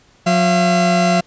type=tone pair together; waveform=40% pulse; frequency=180.11 / 680 Hz; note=F#3 / F5; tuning=-46 / -46 cents; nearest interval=octave + major seventh; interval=2300 cents; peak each=-14 dBFS; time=0.26-1.21 s; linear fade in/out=10 ms; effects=pink hiss -52 dBFS RMS until 1.26 s + resampled to 16000 Hz